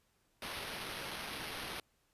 white noise with sample-and-hold, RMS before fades -43 dBFS, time 0.42-1.8 s, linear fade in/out 2 ms, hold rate 7350 Hz, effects pink hiss -75 dBFS RMS until 2.13 s + resampled to 32000 Hz

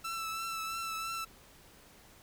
sawtooth tone with vibrato, 1327 Hz, E6, 11 cents sharp, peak -32 dBFS, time 0.04-1.25 s, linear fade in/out 10 ms, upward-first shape triangle, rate 3 Hz, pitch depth 29 cents each way, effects pink hiss -58 dBFS RMS until 2.22 s

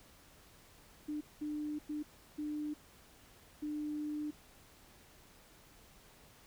sine tone bursts at uneven times, 299.6 Hz, D4, 35 cents sharp, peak -36 dBFS, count 5, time 1.08-1.21 / 1.41-1.79 / 1.89-2.03 / 2.38-2.74 / 3.62-4.31 s, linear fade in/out 10 ms, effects pink hiss -61 dBFS RMS until 6.46 s

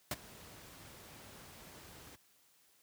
pink noise with ADSR envelope, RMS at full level -33 dBFS, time 0.11-2.16 s, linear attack 3 ms, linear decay 34 ms, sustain -21 dB, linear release 10 ms, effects white hiss -69 dBFS RMS until 2.82 s + high-pass 60 Hz 12 dB/octave

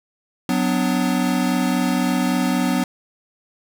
square chord, B minor, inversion second, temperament equal with one note detuned, 185 / 250 / 293.7 Hz, F#3 / B3 / D4, 0 / +21 / 0 cents, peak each -23 / -21 / -25 dBFS, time 0.49-2.84 s, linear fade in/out 2 ms, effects none

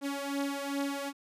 sawtooth beating tone pair, 278.9 / 281.4 Hz, C#4 / C#4, +11 / +26 cents, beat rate 2.5 Hz, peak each -30 / -32 dBFS, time 0.01-1.13 s, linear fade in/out 50 ms, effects resampled to 32000 Hz

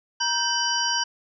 sine tone cluster, 949 / 1558 / 3007 / 4752 / 5650 Hz, A#5 / G6 / F#7 / D8 / F8, +31 / -11 / +27 / +20 / +19 cents, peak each -28 dBFS, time 0.2-1.04 s, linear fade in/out 10 ms, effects none

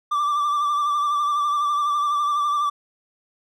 triangle tone with vibrato, 1173 Hz, D6, 2 cents flat, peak -17 dBFS, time 0.11-2.7 s, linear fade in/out 10 ms, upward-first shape sine, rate 12 Hz, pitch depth 37 cents each way, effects none

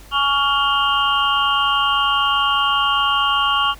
sine tone cluster, 836 / 1123 / 1398 / 2832 / 3135 Hz, G#5 / C#6 / F6 / F7 / G7, +11 / +22 / +1 / +23 / -1 cents, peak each -25 / -18 / -22 / -21 / -24 dBFS, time 0.11-3.75 s, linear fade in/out 50 ms, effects added 50 Hz sine -40 dBFS peak until 3.79 s + pink hiss -45 dBFS RMS until 3.79 s

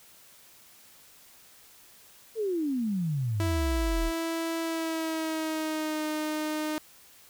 sine exponential sweep, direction down, 463.9 to 35.05 Hz, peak -26 dBFS, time 2.35-4.12 s, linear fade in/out 50 ms
sawtooth tone with pitch glide, 329.2 to 307.2 Hz, E4 to D#4, -2 to -22 cents, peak -25 dBFS, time 3.4-6.78 s, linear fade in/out 0 ms, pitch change -120 cents, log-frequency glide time 4.61-6.05 s
effects white hiss -55 dBFS RMS until 7.29 s

